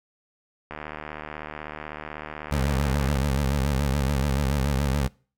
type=click train; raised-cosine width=0.5 ms; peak=-19 dBFS; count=188; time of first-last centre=0.71-3.167 s; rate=76.1 Hz
type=tone with vibrato; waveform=20% pulse; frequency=69.3 Hz; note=C#2; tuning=in tune; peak=-17 dBFS; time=2.51-5.08 s; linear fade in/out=10 ms; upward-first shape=sine; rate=7 Hz; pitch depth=120 cents each way
effects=noise-tail reverb RT60 0.4 s tail -24 dB re dry